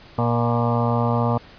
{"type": "harmonic tone with a mistuned harmonic", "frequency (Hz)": 118.4, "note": "A#2", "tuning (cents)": 27, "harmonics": [1, 2, 4, 5, 6, 7, 8, 9, 10], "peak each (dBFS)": [-21, -24, -27, -28, -29, -29, -30, -31, -31], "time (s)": [0.18, 1.38], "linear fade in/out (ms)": 5, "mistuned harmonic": 6, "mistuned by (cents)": -21, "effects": ["pink hiss -46 dBFS RMS until 1.58 s", "resampled to 11025 Hz"]}